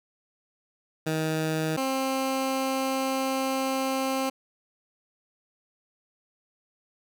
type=tone pair in turn; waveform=15% pulse; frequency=157.9 / 265.6 Hz; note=D#3 / C4; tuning=+26 / +26 cents; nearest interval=major sixth; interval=900 cents; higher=second; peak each=-19 dBFS; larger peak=neither; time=1.06-1.77 / 1.77-4.3 s; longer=second; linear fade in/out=10 ms; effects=none